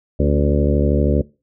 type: harmonic tone with a mistuned harmonic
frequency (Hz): 72.7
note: D2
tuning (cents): -17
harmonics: 1 / 2 / 3 / 4 / 5 / 6 / 7 / 8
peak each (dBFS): -17 / -20 / -22 / -23 / -24 / -25 / -25 / -26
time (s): 0.19-1.22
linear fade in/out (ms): 10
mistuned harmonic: 4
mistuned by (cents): -50
effects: noise-tail reverb RT60 0.3 s tail -22 dB re dry